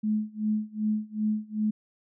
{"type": "tone with tremolo", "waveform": "sine", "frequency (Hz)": 214, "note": "A3", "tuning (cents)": -48, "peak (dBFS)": -22, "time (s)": [0.03, 1.71], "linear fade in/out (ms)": 10, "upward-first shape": "sine", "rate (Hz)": 2.6, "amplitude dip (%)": 95, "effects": []}